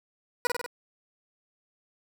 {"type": "tone with echo", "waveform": "15% pulse", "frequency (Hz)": 487.3, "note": "B4", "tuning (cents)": -23, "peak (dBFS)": -16, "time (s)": [0.45, 0.47], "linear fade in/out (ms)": 0, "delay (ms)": 48, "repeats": 4, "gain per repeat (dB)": -3, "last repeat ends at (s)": 0.662, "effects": []}